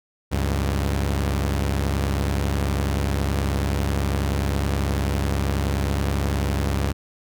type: tone pair together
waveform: sawtooth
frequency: 69.7 / 98.62 Hz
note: C#2 / G2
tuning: +10 / +11 cents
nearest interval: tritone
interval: 601 cents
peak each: -18 / -22 dBFS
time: 0.31-6.93 s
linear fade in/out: 20 ms
effects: none